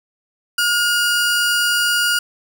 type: tone pair together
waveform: 30% pulse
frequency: 1429 / 4803 Hz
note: F6 / D8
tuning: +39 / +38 cents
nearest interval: octave + major sixth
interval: 2099 cents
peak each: -13 / -19 dBFS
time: 0.58-2.19 s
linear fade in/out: 5 ms
effects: none